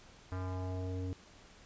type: tone with low-pass filter sweep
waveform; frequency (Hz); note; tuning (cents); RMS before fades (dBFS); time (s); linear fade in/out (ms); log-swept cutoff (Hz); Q
square; 92.5; F#2; 0; -38; 0.32-1.13; 0; 1400 to 360; 1.9
effects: pink hiss -58 dBFS RMS until 1.65 s + resampled to 16000 Hz